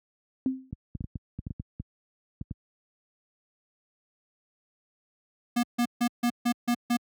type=tone with exponential decay; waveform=sine; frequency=261.6 Hz; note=C4; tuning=in tune; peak=-20 dBFS; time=0.46-0.71 s; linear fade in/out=1 ms; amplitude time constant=53 ms
type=clicks; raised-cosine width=5 ms; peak=-21 dBFS; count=12; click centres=0.729 / 0.952 / 1.008 / 1.042 / 1.157 / 1.39 / 1.468 / 1.507 / 1.599 / 1.8 / 2.413 / 2.511 s
type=tone bursts; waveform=square; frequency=240 Hz; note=B3; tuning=49 cents flat; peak=-23 dBFS; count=7; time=5.56-6.971 s; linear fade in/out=10 ms; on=73 ms; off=150 ms
effects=high-pass 60 Hz 12 dB/octave